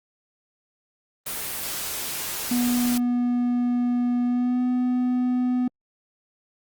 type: noise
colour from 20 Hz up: white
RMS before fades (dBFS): -30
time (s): 1.26-2.98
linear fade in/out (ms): 5
type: tone with pitch glide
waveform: triangle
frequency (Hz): 243.9 to 249.6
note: B3 to B3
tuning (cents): -21 to +19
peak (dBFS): -18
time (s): 2.51-5.68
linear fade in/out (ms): 5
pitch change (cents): +40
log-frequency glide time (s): 4.25-4.63
effects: Opus 24 kbps